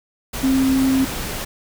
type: tone in noise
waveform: sine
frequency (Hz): 265.2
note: C4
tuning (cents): +23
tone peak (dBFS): -14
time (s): 0.43-1.05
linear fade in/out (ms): 10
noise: pink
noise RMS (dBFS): -27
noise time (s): 0.33-1.45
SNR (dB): +10
effects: none